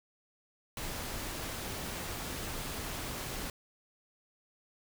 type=noise; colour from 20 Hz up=pink; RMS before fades=-39 dBFS; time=0.77-3.5 s; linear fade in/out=2 ms; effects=none